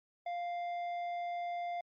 sine tone with tanh clipping, 698.5 Hz, F5, in tune, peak -37 dBFS, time 0.26-1.81 s, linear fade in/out 5 ms, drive 8 dB, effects Opus 48 kbps

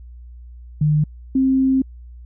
sine tone pair in turn, 151 / 264.6 Hz, D3 / C4, +48 / +20 cents, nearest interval minor seventh, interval 972 cents, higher second, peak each -13 dBFS, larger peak neither, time 0.81-1.04 / 1.35-1.82 s, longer second, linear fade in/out 5 ms, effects added 60 Hz sine -36 dBFS peak until 2.25 s

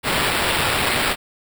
white noise with sample-and-hold, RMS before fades -20 dBFS, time 0.03-1.16 s, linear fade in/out 50 ms, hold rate 6300 Hz, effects none

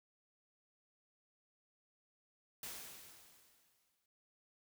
white noise with exponential decay, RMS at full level -45 dBFS, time 2.63-4.06 s, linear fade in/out 2 ms, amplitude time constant 310 ms, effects none

